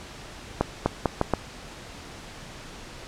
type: accelerating click train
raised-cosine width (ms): 1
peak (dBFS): -6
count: 5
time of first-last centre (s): 0.61-1.337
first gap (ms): 250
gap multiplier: 0.79
effects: pink hiss -42 dBFS RMS until 3.07 s + low-pass 7000 Hz 12 dB/octave